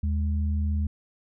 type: tone pair together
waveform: sine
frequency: 78.11 / 207.2 Hz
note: D#2 / G#3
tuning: +7 / -4 cents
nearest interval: octave + perfect fourth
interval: 1689 cents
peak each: -23 / -33 dBFS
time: 0.03-0.87 s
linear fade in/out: 5 ms
effects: none